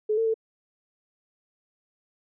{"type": "tone with pitch steps", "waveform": "sine", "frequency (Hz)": [427.6, 450.5, 445], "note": ["A4", "A4", "A4"], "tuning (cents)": [-49, 41, 20], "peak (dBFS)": -21, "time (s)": [0.09, 0.342], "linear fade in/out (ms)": 10, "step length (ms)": 84, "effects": []}